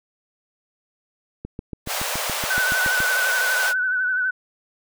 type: click train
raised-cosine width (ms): 3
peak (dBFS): -18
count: 12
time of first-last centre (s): 1.45-3.004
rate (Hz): 7.08
type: high-pass noise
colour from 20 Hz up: pink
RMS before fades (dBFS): -26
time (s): 1.86-3.74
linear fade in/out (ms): 50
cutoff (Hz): 510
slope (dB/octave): 48
type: tone with vibrato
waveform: sine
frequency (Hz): 1500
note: F#6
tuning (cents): +23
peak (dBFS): -19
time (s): 2.5-4.31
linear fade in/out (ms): 10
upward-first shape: sine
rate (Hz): 12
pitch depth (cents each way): 44
effects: none